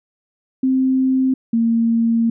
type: tone pair in turn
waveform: sine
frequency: 261.6 / 229.7 Hz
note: C4 / A#3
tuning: 0 / -25 cents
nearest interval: major second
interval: 225 cents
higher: first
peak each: -13 dBFS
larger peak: neither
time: 0.63-1.34 / 1.53-2.3 s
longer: second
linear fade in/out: 5 ms
effects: none